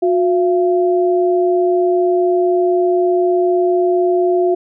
sine tone pair together, 361.2 / 681 Hz, F#4 / F5, -42 / -44 cents, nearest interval major seventh, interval 1098 cents, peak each -12 / -18 dBFS, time 0.02-4.55 s, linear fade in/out 10 ms, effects none

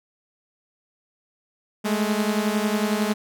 sawtooth beating tone pair, 207.7 / 218.7 Hz, G#3 / A3, 0 / -10 cents, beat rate 11 Hz, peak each -19 / -21 dBFS, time 1.84-3.14 s, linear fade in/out 20 ms, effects none

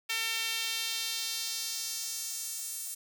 sawtooth tone with high-pass filter sweep, 451.8 Hz, A4, 46 cents sharp, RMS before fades -35 dBFS, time 0.09-2.95 s, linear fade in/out 10 ms, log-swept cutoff 2400 to 8800 Hz, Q 1.5, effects none

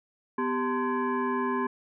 sine tone with frequency modulation, 393.7 Hz, G4, 8 cents sharp, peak -25 dBFS, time 0.38-1.67 s, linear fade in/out 5 ms, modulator 643 Hz, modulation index 1.5, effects none

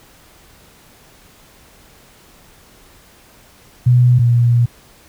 sine tone pair in turn, 123.47 / 119.54 Hz, B2 / A#2, 0 / +44 cents, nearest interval minor second, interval 56 cents, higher first, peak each -7 / -9 dBFS, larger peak first, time 3.86-4.19 / 4.19-4.66 s, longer second, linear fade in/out 10 ms, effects pink hiss -47 dBFS RMS until 5.08 s

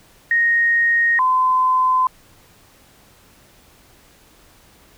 sine tone pair in turn, 1864.7 / 1024.4 Hz, A#6 / C6, 0 / -37 cents, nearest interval minor seventh, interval 1037 cents, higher first, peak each -13 dBFS, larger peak neither, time 0.31-1.19 / 1.19-2.07 s, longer neither, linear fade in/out 2 ms, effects pink hiss -51 dBFS RMS until 4.97 s

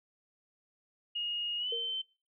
sine tone with pitch glide, 2864 to 3087 Hz, F7 to G7, +43 to -27 cents, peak -32 dBFS, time 1.15-2.02 s, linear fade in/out 10 ms, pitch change +130 cents, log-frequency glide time 1.58-1.73 s
sine tone with exponential decay, 466.2 Hz, A#4, in tune, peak -34 dBFS, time 1.72-2.02 s, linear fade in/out 5 ms, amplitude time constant 65 ms
effects noise-tail reverb RT60 0.4 s tail -25 dB re dry

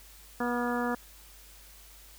harmonic tone with a mistuned harmonic, 242.4 Hz, B3, 32 cents flat, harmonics 1 / 2 / 3 / 4 / 5 / 6 / 7, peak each -31 / -34 / -36 / -37 / -38 / -39 / -39 dBFS, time 0.4-0.95 s, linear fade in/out 5 ms, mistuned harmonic 6, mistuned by -39 cents, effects added 50 Hz sine -54 dBFS peak until 2.18 s + white hiss -54 dBFS RMS until 2.18 s

